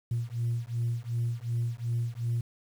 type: beating tone pair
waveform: sine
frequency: 116.54 / 119.24 Hz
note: A#2 / A#2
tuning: 0 / +40 cents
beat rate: 2.7 Hz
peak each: -30 dBFS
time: 0.11-2.41 s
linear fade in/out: 5 ms
effects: tanh soft clip ceiling -23 dBFS + 9-bit